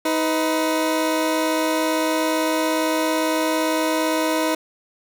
20% pulse tone pair together, 315.7 / 502.4 Hz, D#4 / B4, +25 / +30 cents, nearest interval minor sixth, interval 805 cents, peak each -15 / -20 dBFS, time 0.05-4.55 s, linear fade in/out 5 ms, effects none

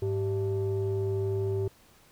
sine tone pair together, 102.79 / 388.1 Hz, G#2 / G4, -17 / -17 cents, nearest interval octave + major seventh, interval 2300 cents, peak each -27 dBFS, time 0.02-1.68 s, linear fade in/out 5 ms, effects tanh soft clip ceiling -23 dBFS + pink hiss -59 dBFS RMS until 2.11 s

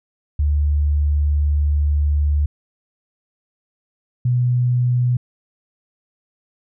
sine tone pair in turn, 73.42 / 123.48 Hz, D2 / B2, 0 / 0 cents, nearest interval major sixth, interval 900 cents, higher second, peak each -14 dBFS, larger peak neither, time 0.39-2.46 / 4.25-5.17 s, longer first, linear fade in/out 5 ms, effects none

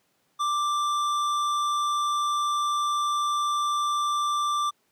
sine tone with tanh clipping, 1178 Hz, D6, 5 cents sharp, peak -25 dBFS, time 0.39-4.71 s, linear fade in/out 20 ms, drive 14 dB, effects pink hiss -69 dBFS RMS until 4.91 s + high-pass 150 Hz 12 dB/octave

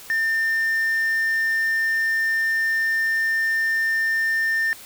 sine tone, 1800 Hz, A6, 39 cents sharp, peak -16 dBFS, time 0.1-4.73 s, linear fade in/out 0 ms, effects tanh soft clip ceiling -18 dBFS + white hiss -42 dBFS RMS until 4.85 s

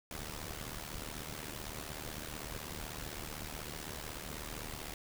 pink noise with amplitude modulation, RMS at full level -40 dBFS, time 0.11-4.94 s, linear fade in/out 2 ms, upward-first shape sine, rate 75.9 Hz, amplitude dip 80%, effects none

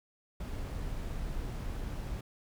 brown noise, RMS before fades -37 dBFS, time 0.4-2.21 s, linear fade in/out 5 ms, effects none

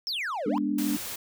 triangle exponential two-way sweep, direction down then up, 5588 to 405.9 to 1086 Hz, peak -27 dBFS, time 0.07-0.58 s, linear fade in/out 0 ms, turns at 0.48 s
sine chord, G# diminished, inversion none, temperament equal, 207.7 / 246.9 / 293.7 Hz, G#3 / B3 / D4, 0 / 0 / 0 cents, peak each -30 / -31 / -27 dBFS, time 0.46-0.97 s, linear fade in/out 5 ms
white noise, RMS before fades -36 dBFS, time 0.78-1.16 s, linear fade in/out 5 ms
effects none

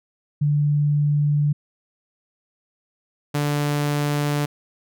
sine / sawtooth tone pair in turn, 146.83 / 146.23 Hz, D3 / D3, 0 / -7 cents, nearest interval unison, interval 7 cents, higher first, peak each -16 / -16 dBFS, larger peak neither, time 0.41-1.53 / 3.34-4.46 s, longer neither, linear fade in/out 10 ms, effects none

